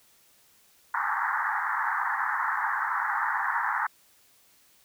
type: band-pass noise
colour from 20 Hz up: pink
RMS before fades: -28 dBFS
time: 0.94-3.87 s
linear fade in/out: 5 ms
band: 820 to 1900 Hz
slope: 96 dB/octave
effects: white hiss -61 dBFS RMS until 4.84 s